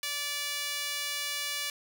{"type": "tone with high-pass filter", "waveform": "sawtooth", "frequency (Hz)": 580, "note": "D5", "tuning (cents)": -22, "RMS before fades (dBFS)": -34, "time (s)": [0.03, 1.7], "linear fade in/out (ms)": 2, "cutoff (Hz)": 2600, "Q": 1, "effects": []}